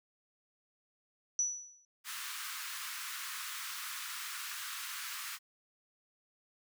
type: tone with exponential decay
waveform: sine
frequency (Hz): 5920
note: F#8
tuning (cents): 0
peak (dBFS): -26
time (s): 1.39-1.85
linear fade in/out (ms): 1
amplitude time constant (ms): 100
type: high-pass noise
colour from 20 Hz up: pink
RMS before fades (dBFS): -42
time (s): 2.04-5.39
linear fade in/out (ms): 50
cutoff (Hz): 1100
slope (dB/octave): 48
effects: none